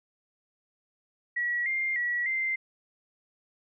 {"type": "tone with pitch steps", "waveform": "sine", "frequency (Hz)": [1926, 2109, 1931, 2085], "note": ["B6", "C7", "B6", "C7"], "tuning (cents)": [-44, 13, -39, -7], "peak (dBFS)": -26, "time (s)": [1.36, 2.56], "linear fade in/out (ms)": 10, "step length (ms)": 300, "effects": []}